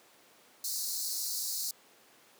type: high-pass noise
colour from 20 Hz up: pink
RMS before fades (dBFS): -35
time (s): 0.64-1.71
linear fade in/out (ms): 2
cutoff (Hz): 4100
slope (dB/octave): 96
effects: pink hiss -60 dBFS RMS until 2.39 s + high-pass 300 Hz 12 dB/octave